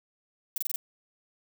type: noise bursts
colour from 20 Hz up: violet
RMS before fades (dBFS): -30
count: 5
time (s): 0.56-0.76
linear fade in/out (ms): 2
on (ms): 20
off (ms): 25
effects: none